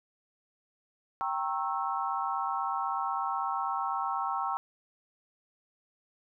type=chord; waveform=sine; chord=G diminished seventh; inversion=none; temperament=equal with one note detuned; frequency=784 / 932.3 / 1088.4 / 1318.5 Hz; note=G5 / Bb5 / Db6 / Fb6; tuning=0 / 0 / -32 / 0 cents; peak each=-34 / -35 / -34 / -35 dBFS; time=1.21-4.57 s; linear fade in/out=0 ms; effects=none